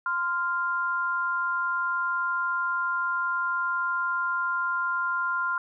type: tone pair together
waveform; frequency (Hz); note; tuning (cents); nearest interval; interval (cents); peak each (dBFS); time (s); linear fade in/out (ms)
sine; 1037.5 / 1396.9; C6 / F6; -15 / 0; perfect fourth; 515; -29 / -26; 0.06-5.58; 2
effects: none